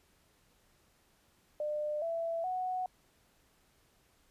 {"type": "tone with pitch steps", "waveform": "sine", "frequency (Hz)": [600, 665.7, 738.7], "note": ["D5", "E5", "F#5"], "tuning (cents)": [37, 17, -3], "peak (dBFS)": -32, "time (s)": [1.6, 2.86], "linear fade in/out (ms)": 2, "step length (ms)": 420, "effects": ["pink hiss -69 dBFS RMS until 4.3 s", "resampled to 32000 Hz"]}